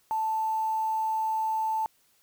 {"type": "tone with quantisation", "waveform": "sine", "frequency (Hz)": 880, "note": "A5", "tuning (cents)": 0, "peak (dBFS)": -25, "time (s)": [0.11, 1.86], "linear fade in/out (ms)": 0, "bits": 8, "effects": ["white hiss -66 dBFS RMS until 2.22 s"]}